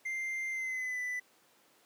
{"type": "tone with pitch glide", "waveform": "triangle", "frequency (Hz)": [2093, 1990.4], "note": ["C7", "B6"], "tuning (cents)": [0, 13], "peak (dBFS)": -32, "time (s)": [0.05, 1.2], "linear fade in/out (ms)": 10, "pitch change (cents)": -87, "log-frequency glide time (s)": [0.5, 1], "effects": ["pink hiss -65 dBFS RMS until 1.85 s", "high-pass 300 Hz 12 dB/octave"]}